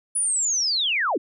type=linear sweep; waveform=sine; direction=down; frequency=10000 to 216.5 Hz; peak=-20 dBFS; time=0.15-1.18 s; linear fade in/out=10 ms; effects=none